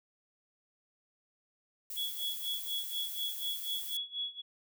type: noise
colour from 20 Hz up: violet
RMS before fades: -41 dBFS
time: 1.9-3.97 s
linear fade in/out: 2 ms
type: tone with tremolo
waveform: sine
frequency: 3367 Hz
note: G#7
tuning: 23 cents sharp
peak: -32 dBFS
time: 1.96-4.42 s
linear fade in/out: 20 ms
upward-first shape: sine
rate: 4.1 Hz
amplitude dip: 90%
effects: none